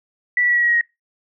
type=tone with pitch steps; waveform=sine; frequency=1962 / 1948.4 / 1935 / 1921.6 / 1908.3 / 1895.2 / 1882.1 Hz; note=B6 / B6 / B6 / B6 / A#6 / A#6 / A#6; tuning=-12 / -24 / -36 / -48 / +40 / +28 / +16 cents; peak=-14 dBFS; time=0.37-0.811 s; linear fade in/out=2 ms; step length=63 ms; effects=noise-tail reverb RT60 0.2 s tail -23 dB re dry